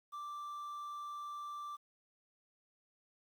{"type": "tone with quantisation", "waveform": "triangle", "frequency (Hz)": 1174.7, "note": "D6", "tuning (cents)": 0, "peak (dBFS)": -40, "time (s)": [0.12, 1.77], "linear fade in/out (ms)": 20, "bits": 11, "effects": []}